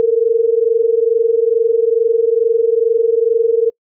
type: tone pair together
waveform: sine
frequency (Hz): 447.2 / 469.5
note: A4 / A#4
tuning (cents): +28 / +12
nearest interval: minor second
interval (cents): 84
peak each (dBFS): -13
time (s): 0-3.7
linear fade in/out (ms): 0
effects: noise-tail reverb RT60 0.1 s tail -25 dB re dry